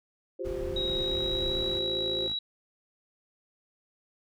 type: chord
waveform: sine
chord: F suspended second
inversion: none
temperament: equal with one note detuned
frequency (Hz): 353.9 / 392 / 523.3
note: F4 / G4 / C5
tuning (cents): +23 / 0 / 0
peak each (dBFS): -36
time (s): 0.39-2.28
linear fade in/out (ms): 10
type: noise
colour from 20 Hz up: brown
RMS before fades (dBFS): -38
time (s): 0.44-1.8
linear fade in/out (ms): 20
type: tone with pitch glide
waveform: sine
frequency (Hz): 3818 to 3887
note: A#7 to B7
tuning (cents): +41 to -28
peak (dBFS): -29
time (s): 0.76-2.39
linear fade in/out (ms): 5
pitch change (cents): +31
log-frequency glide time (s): 0.97-1.57
type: tone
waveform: 10% pulse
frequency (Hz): 55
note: A1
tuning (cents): 0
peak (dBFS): -34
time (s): 0.86-2.34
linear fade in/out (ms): 20
effects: none